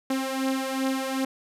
sawtooth beating tone pair, 264.6 / 267.2 Hz, C4 / C4, +20 / +36 cents, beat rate 2.6 Hz, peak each -23 / -26 dBFS, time 0.1-1.25 s, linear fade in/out 5 ms, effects resampled to 32000 Hz

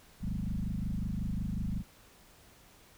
sine tone with frequency modulation, 116.1 Hz, A#2, 7 cents flat, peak -31 dBFS, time 0.2-1.84 s, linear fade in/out 50 ms, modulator 25.5 Hz, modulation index 4, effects pink hiss -59 dBFS RMS until 2.97 s

